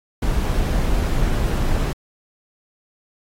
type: noise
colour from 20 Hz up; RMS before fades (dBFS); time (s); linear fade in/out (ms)
brown; -19; 0.22-1.93; 5
effects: AAC 48 kbps